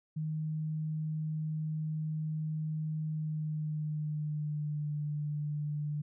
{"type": "tone with pitch glide", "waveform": "sine", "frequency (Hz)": [155.56, 148.62], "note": ["D#3", "D3"], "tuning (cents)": [0, 21], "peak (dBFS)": -32, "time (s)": [0.16, 6.02], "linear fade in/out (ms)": 10, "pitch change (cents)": -79, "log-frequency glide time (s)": [3.07, 4.92], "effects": []}